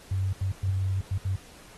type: tone bursts at uneven times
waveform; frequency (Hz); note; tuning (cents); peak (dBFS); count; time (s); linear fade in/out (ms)
sine; 95.4; G2; -47; -24; 5; 0.11-0.33 / 0.41-0.52 / 0.63-1.01 / 1.11-1.18 / 1.25-1.36; 5
effects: pink hiss -51 dBFS RMS until 1.77 s + AAC 32 kbps